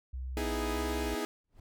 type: tone with vibrato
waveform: sine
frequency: 61.1 Hz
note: B1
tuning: 18 cents flat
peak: -35 dBFS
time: 0.13-1.15 s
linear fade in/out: 10 ms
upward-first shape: square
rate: 1.6 Hz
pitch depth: 84 cents each way
type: chord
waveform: sawtooth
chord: E major seventh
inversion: second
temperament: equal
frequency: 246.9 / 311.1 / 329.6 / 415.3 Hz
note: B3 / D#4 / E4 / G#4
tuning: 0 / 0 / 0 / 0 cents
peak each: -36 / -34 / -36 / -32 dBFS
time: 0.37-1.25 s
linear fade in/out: 0 ms
type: noise with exponential growth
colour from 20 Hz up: brown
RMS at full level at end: -49 dBFS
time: 1.44-1.6 s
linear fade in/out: 5 ms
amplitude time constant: 33 ms
effects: none